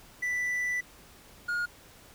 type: tone pair in turn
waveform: triangle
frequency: 1978 / 1431 Hz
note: B6 / F6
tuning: +2 / +42 cents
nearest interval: tritone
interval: 560 cents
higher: first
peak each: -26 dBFS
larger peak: neither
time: 0.22-0.81 / 1.48-1.66 s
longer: first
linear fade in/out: 10 ms
effects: pink hiss -54 dBFS RMS until 2.14 s